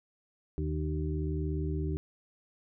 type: harmonic tone with a mistuned harmonic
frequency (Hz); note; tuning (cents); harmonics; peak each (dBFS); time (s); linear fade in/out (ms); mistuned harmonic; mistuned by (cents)
76.8; D#2; -22; 1 / 2 / 4 / 5; -32 / -35 / -38 / -39; 0.58-1.97; 0; 4; -25
effects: none